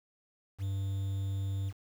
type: tone with quantisation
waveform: triangle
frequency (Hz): 97.5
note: G2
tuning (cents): -9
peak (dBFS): -29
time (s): 0.58-1.73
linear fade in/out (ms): 50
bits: 9
effects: none